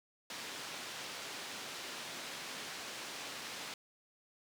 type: band-pass noise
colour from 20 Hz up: white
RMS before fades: -45 dBFS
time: 0.3-3.74 s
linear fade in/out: 2 ms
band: 160 to 4800 Hz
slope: 12 dB/octave
effects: none